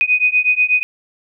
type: beating tone pair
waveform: sine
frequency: 2489 / 2497.2 Hz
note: D#7 / D#7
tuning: 0 / +6 cents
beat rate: 8.2 Hz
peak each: -15 dBFS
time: 0.01-0.83 s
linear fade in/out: 0 ms
effects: none